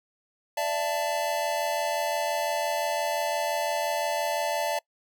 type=chord; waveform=square; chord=D suspended second; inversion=none; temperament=equal with one note detuned; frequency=587.3 / 673.1 / 880 Hz; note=D5 / E5 / A5; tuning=0 / +36 / 0 cents; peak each=-31 dBFS; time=0.57-4.79 s; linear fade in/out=5 ms; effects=noise-tail reverb RT60 0.1 s tail -24 dB re dry